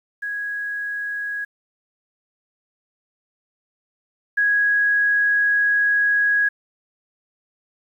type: tone pair in turn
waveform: sine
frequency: 1659 / 1659 Hz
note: G#6 / G#6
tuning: -2 / -2 cents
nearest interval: unison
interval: 0 cents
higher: neither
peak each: -24 / -15 dBFS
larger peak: second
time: 0.22-1.45 / 4.37-6.49 s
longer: second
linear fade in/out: 10 ms
effects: 9-bit